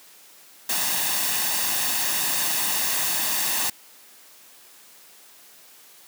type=noise with comb filter; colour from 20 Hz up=white; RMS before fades=-24 dBFS; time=0.69-3.7 s; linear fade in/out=5 ms; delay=1.1 ms; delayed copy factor=+0.55; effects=white hiss -50 dBFS RMS until 6.07 s + high-pass 200 Hz 12 dB/octave